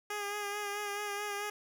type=tone with vibrato; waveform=10% pulse; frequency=410.4 Hz; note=G#4; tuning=21 cents flat; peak=-27 dBFS; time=0.1-1.5 s; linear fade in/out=5 ms; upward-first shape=sine; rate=4.6 Hz; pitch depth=30 cents each way; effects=none